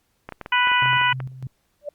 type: clicks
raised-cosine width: 0.5 ms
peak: -18 dBFS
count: 11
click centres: 0.29 / 0.323 / 0.413 / 0.461 / 0.672 / 0.717 / 0.826 / 0.859 / 0.932 / 1.014 / 1.203 s
type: harmonic tone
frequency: 493.9 Hz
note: B4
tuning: in tune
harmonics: 2 / 3 / 4 / 5 / 6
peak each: -20 / -22 / -23 / -24 / -25 dBFS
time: 0.52-1.13 s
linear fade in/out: 5 ms
type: tone with tremolo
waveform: sine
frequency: 130 Hz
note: C3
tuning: 11 cents flat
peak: -27 dBFS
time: 0.82-1.47 s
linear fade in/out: 2 ms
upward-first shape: square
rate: 3.3 Hz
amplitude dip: 65%
type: tone with exponential growth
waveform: sine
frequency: 586 Hz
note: D5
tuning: 4 cents flat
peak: -23 dBFS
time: 1.81-1.89 s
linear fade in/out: 5 ms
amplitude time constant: 16 ms
effects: pink hiss -68 dBFS RMS until 1.94 s + Opus 48 kbps